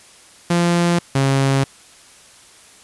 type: tone pair in turn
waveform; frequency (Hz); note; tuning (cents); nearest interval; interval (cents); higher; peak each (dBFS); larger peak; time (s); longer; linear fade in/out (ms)
sawtooth; 172.6 / 136.05; F3 / C#3; -20 / -32; major third; 412; first; -10; neither; 0.5-0.99 / 1.15-1.64; neither; 5
effects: white hiss -46 dBFS RMS until 2.83 s + resampled to 24000 Hz